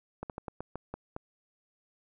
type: slowing click train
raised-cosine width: 1 ms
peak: -23 dBFS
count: 8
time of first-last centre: 0.23-1.164 s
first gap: 68 ms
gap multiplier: 1.22
effects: none